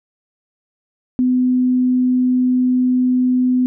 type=tone; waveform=sine; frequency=252.3 Hz; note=B3; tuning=37 cents sharp; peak=-12 dBFS; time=1.19-3.66 s; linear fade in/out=0 ms; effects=none